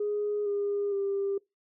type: tone with pitch steps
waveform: sine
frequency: 415.3 / 405.8 / 396.5 Hz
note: G#4 / G#4 / G4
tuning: 0 / -40 / +20 cents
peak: -26 dBFS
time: 0-1.38 s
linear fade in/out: 5 ms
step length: 460 ms
effects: noise-tail reverb RT60 0.2 s tail -24 dB re dry + tanh soft clip ceiling -22 dBFS